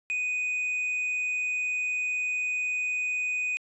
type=tone with tanh clipping; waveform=triangle; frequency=2489 Hz; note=D#7; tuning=in tune; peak=-27 dBFS; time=0.1-3.57 s; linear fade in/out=0 ms; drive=7 dB; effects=resampled to 22050 Hz